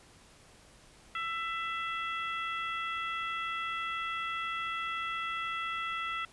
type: harmonic tone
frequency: 666 Hz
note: E5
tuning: 18 cents sharp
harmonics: 2 / 3 / 4 / 5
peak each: -35 / -39 / -41 / -43 dBFS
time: 1.15-6.25 s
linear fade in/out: 2 ms
effects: pink hiss -58 dBFS RMS until 6.32 s + resampled to 24000 Hz